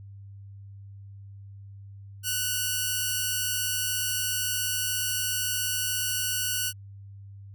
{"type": "tone pair together", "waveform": "5% pulse", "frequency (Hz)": [1489, 2811], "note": ["F#6", "F7"], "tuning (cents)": [11, 11], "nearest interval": "major seventh", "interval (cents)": 1100, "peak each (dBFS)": [-17, -21], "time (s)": [2.23, 6.73], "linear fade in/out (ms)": 50, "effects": ["added 99 Hz sine -42 dBFS peak until 7.54 s"]}